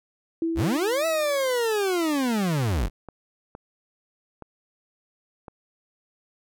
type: tone with exponential decay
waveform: sine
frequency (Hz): 329.6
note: E4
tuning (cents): 0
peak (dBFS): -21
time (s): 0.42-1.85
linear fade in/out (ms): 2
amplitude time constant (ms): 310
type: linear two-way sweep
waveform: 40% pulse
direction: up then down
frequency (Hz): 32.7 to 659.3 to 32.7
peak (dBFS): -21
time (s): 0.55-2.9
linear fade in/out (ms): 50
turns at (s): 1.06
type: clicks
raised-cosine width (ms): 1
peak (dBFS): -25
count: 4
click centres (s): 3.087 / 3.551 / 4.423 / 5.482
effects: none